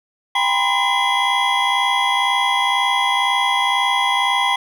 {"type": "tone cluster", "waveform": "triangle", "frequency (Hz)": [799, 966, 1028, 2036, 3321], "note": ["G5", "B5", "C6", "C7", "G#7"], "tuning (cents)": [33, -39, -31, -48, -1], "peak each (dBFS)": -20, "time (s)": [0.35, 4.56], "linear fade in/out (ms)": 5, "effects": []}